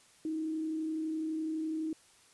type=tone with frequency modulation; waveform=sine; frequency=316.2 Hz; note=D#4; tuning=28 cents sharp; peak=-32 dBFS; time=0.25-1.93 s; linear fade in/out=2 ms; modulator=31.9 Hz; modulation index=0.24; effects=white hiss -62 dBFS RMS until 2.33 s + resampled to 24000 Hz